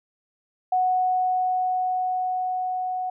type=tone with level ramp; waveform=sine; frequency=738 Hz; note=F#5; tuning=5 cents flat; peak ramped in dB=-18 to -25 dBFS; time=0.72-3.1 s; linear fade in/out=5 ms; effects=none